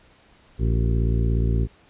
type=harmonic tone with a mistuned harmonic; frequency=57 Hz; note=A#1; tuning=38 cents flat; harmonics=1 / 2 / 3 / 4 / 5 / 6 / 7 / 8; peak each=-20 / -23 / -30 / -32 / -36 / -39 / -34 / -40 dBFS; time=0.58-1.68 s; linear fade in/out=50 ms; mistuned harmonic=7; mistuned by=-80 cents; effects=pink hiss -55 dBFS RMS until 1.89 s + resampled to 8000 Hz